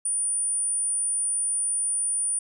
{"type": "tone", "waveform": "sine", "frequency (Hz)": 9397, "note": "D9", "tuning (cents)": 0, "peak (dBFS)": -23, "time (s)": [0.05, 2.39], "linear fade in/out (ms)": 5, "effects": []}